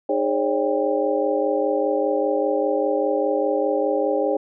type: tone cluster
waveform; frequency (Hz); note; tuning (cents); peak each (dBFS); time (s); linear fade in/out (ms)
sine; 306.4 / 411.9 / 541 / 586 / 795; D#4 / G#4 / C#5 / D5 / G5; -27 / -14 / -42 / -4 / +24; -26 / -24 / -22 / -27 / -28; 0.09-4.37; 5
effects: none